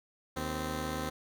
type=tone pair together; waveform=10% pulse; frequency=77.12 / 259.4 Hz; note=D#2 / C4; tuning=-15 / -15 cents; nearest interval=octave + major sixth; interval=2100 cents; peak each=-28 dBFS; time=0.36-1.1 s; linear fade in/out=10 ms; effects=none